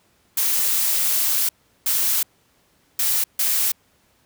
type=noise bursts at uneven times; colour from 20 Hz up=blue; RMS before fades=-20 dBFS; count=4; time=0.37-1.49 / 1.86-2.23 / 2.99-3.24 / 3.39-3.72 s; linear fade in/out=5 ms; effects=pink hiss -61 dBFS RMS until 4.25 s + high-pass 60 Hz 12 dB/octave